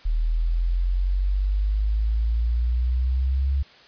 sine exponential sweep, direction up, 38.99 to 69.3 Hz, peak -19 dBFS, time 0.05-3.63 s, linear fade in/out 10 ms, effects white hiss -50 dBFS RMS until 3.87 s + resampled to 11025 Hz

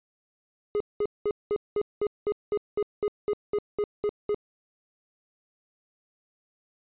triangle tone bursts, 415.3 Hz, G#4, in tune, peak -21 dBFS, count 15, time 0.75-4.345 s, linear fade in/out 0 ms, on 53 ms, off 200 ms, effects resampled to 8000 Hz

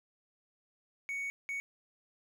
triangle tone bursts at uneven times, 2230 Hz, C#7, 10 cents sharp, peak -33 dBFS, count 2, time 1.09-1.3 / 1.49-1.6 s, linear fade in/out 0 ms, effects none

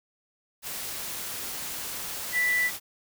sine tone in noise, 1975.5 Hz, B6, in tune, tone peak -22 dBFS, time 2.32-2.71 s, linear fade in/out 50 ms, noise white, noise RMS -35 dBFS, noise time 0.62-2.8 s, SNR +10 dB, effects none

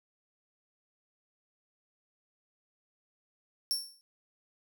sawtooth tone with exponential decay, 5450 Hz, F8, 43 cents flat, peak -23 dBFS, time 3.71-4.01 s, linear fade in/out 0 ms, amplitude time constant 64 ms, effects none

